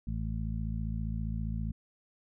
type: harmonic tone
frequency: 55 Hz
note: A1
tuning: in tune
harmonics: 1 / 2 / 3 / 4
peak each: -34 / -37 / -39 / -40 dBFS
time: 0.07-1.72 s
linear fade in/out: 5 ms
effects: none